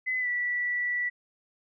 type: tone with pitch glide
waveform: sine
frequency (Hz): 2023 to 1957.5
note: B6 to B6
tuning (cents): +41 to -16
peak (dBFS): -26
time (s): 0.06-1.1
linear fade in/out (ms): 20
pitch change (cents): -57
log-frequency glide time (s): 0.19-0.28
effects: none